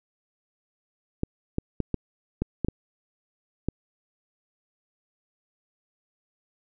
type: clicks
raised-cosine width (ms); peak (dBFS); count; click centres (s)
3; -12; 8; 1.234 / 1.584 / 1.803 / 1.943 / 2.42 / 2.647 / 2.685 / 3.686
effects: none